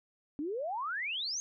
sine exponential sweep, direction up, 277.2 to 6580 Hz, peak -33 dBFS, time 0.39-1.4 s, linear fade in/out 0 ms, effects none

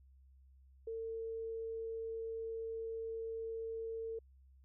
sine tone, 451.5 Hz, A4, 45 cents sharp, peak -39 dBFS, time 0.87-4.19 s, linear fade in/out 5 ms, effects added 66 Hz sine -60 dBFS peak until 4.64 s

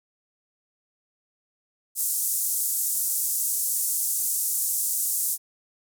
white band-pass noise, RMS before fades -26 dBFS, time 1.95-5.38 s, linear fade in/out 50 ms, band 7200 to 14000 Hz, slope 24 dB/octave, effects none

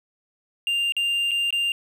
triangle tone with dropouts, 2794 Hz, F7, in tune, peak -19 dBFS, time 0.67-1.72 s, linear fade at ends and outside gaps 1 ms, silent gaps 0.922-0.966 / 1.31-1.315 / 1.506-1.526 s, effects none

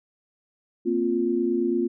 sine chord, Bb suspended second, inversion none, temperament equal, 233.1 / 261.6 / 349.2 Hz, Bb3 / C4 / F4, 0 / 0 / 0 cents, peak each -27 / -27 / -23 dBFS, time 0.85-1.88 s, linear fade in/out 20 ms, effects none

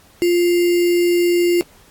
sine tone with sample-and-hold, 349.2 Hz, F4, in tune, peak -12 dBFS, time 0.22-1.61 s, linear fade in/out 0 ms, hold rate 2450 Hz, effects pink hiss -50 dBFS RMS until 1.9 s + AAC 64 kbps

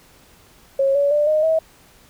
sine tone with pitch steps, 545 / 567.8 / 591.6 / 616.4 / 642.2 Hz, C#5 / C#5 / D5 / D#5 / E5, -29 / +41 / +13 / -16 / -45 cents, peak -14 dBFS, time 0.79-1.59 s, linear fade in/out 5 ms, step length 160 ms, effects pink hiss -51 dBFS RMS until 2.09 s

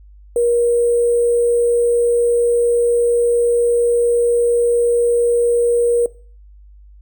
sine tone with sample-and-hold, 475.7 Hz, A#4, 35 cents sharp, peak -12 dBFS, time 0.36-6.06 s, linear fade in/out 2 ms, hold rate 8820 Hz, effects noise-tail reverb RT60 0.4 s tail -20 dB re dry + added 50 Hz sine -40 dBFS peak until 7.01 s

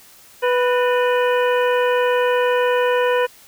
harmonic tone with a mistuned harmonic, 493.9 Hz, B4, in tune, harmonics 1 / 2 / 3 / 4 / 5 / 6, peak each -16 / -22 / -26 / -28 / -30 / -32 dBFS, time 0.42-3.27 s, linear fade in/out 20 ms, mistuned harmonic 4, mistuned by -150 cents, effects white hiss -47 dBFS RMS until 3.47 s

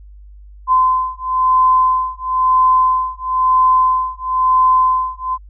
sine beating tone pair, 1027 / 1028 Hz, C6 / C6, -33 / -31 cents, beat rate 1 Hz, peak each -14 dBFS, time 0.67-5.38 s, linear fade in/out 50 ms, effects added 50 Hz sine -36 dBFS peak until 5.49 s

